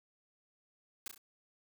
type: noise with echo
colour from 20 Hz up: white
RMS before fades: -41 dBFS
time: 1.06-1.08 s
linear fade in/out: 2 ms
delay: 33 ms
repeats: 3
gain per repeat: -6 dB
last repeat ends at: 1.179 s
effects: none